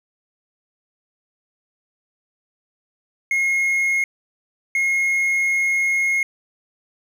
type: tone bursts at uneven times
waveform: triangle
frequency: 2155 Hz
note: C#7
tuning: 49 cents flat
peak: -15 dBFS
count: 2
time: 3.31-4.04 / 4.75-6.23 s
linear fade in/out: 2 ms
effects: none